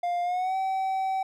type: tone with pitch glide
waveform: triangle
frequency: 702 to 765.5 Hz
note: F5 to G5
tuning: +9 to -41 cents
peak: -23 dBFS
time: 0.03-1.23 s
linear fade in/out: 5 ms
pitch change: +150 cents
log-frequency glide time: 0.23-0.56 s
effects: none